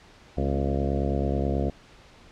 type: harmonic tone with a mistuned harmonic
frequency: 69.3 Hz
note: C#2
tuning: in tune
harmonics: 1 / 2 / 3 / 4 / 5 / 6 / 7 / 8 / 9 / 10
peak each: -27 / -30 / -32 / -33 / -34 / -35 / -35 / -36 / -37 / -37 dBFS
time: 0.37-1.7 s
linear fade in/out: 5 ms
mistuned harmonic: 4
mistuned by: -47 cents
effects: pink hiss -52 dBFS RMS until 2.31 s + low-pass 5000 Hz 12 dB/octave